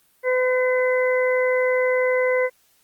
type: harmonic tone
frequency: 507 Hz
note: B4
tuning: 45 cents sharp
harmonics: 1 / 2 / 3 / 4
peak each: -18 / -30 / -32 / -25 dBFS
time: 0.23-2.5 s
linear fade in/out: 50 ms
effects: white hiss -61 dBFS RMS until 2.83 s + Opus 32 kbps